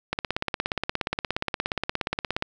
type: click train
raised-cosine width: 0.3 ms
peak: -9 dBFS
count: 40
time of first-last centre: 0.13-2.424 s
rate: 17 Hz
effects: none